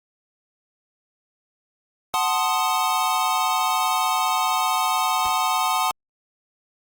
square chord, F# diminished seventh, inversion none, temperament equal with one note detuned, 744.7 / 880 / 1046.5 / 1244.5 Hz, F#5 / A5 / C6 / Eb6, +11 / 0 / 0 / 0 cents, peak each -26 dBFS, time 2.14-5.91 s, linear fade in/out 0 ms
pink noise with exponential decay, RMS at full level -35 dBFS, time 5.25-5.4 s, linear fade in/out 0 ms, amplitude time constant 32 ms
effects Opus 48 kbps

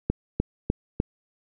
click train, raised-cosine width 3 ms, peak -9 dBFS, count 4, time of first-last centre 0.1-1.001 s, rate 3.33 Hz, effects none

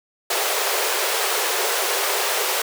pink high-pass noise, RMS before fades -22 dBFS, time 0.3-2.62 s, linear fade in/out 5 ms, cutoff 370 Hz, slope 96 dB/octave, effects none

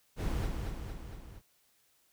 brown noise with echo, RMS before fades -33 dBFS, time 0.16-0.5 s, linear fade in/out 50 ms, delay 230 ms, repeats 4, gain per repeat -4 dB, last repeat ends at 1.42 s, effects white hiss -70 dBFS RMS until 2.12 s

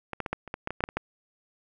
clicks, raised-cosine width 0.5 ms, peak -18 / -15 / -17 / -13 / -26 / -17 / -15 / -17 / -17 / -6 / -26 / -12 dBFS, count 12, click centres 0.133 / 0.203 / 0.262 / 0.33 / 0.477 / 0.541 / 0.674 / 0.706 / 0.806 / 0.839 / 0.889 / 0.97 s, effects none

